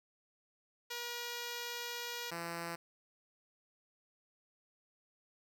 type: tone pair in turn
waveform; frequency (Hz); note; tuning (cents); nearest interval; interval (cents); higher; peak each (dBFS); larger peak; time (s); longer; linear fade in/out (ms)
5% pulse; 478.6 / 169.21; A#4 / E3; +46 / +46; octave + tritone; 1800; first; -28; neither; 0.9-2.31 / 2.31-2.76; first; 10
effects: none